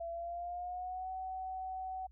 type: tone with pitch glide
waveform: sine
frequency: 674 to 752.2 Hz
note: E5 to F#5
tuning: +38 to +28 cents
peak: -38 dBFS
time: 0-2.07 s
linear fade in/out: 10 ms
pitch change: +190 cents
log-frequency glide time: 0.1-1.11 s
effects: added 60 Hz sine -56 dBFS peak until 2.11 s